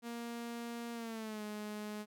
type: tone with pitch glide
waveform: sawtooth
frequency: 235 to 210.6 Hz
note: A#3 to G#3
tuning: +14 to +24 cents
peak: -37 dBFS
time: 0.02-2.06 s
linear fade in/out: 50 ms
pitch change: -190 cents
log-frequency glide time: 0.93-1.43 s
effects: none